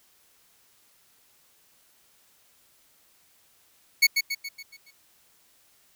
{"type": "tone with echo", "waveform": "25% pulse", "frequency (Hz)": 2217, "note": "C#7", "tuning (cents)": 0, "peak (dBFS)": -11, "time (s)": [4.02, 4.07], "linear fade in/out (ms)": 10, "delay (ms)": 140, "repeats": 6, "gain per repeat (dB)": -6, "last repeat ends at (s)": 4.91, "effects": ["white hiss -62 dBFS RMS until 5.95 s"]}